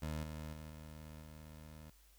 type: tone with level steps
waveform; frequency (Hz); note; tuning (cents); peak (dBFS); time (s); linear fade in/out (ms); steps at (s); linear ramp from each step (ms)
20% pulse; 77.4; D#2; -9; -34 / -39 / -43 / -45 / -47; 0.02-1.9; 5; 0.23 / 0.53 / 0.7 / 1.21; 2
effects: added 50 Hz sine -64 dBFS peak until 2.18 s + white hiss -69 dBFS RMS until 2.18 s